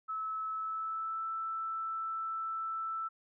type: tone with pitch glide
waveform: sine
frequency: 1300 to 1323.5 Hz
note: E6 to E6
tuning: -24 to +7 cents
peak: -34 dBFS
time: 0.08-3.09 s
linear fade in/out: 20 ms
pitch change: +31 cents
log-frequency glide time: 0.51-1.26 s
effects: none